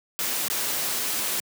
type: noise with dropouts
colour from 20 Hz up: white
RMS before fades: -27 dBFS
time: 0.19-1.4 s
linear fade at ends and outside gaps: 0 ms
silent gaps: 0.482-0.5 s
effects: high-pass 150 Hz 12 dB/octave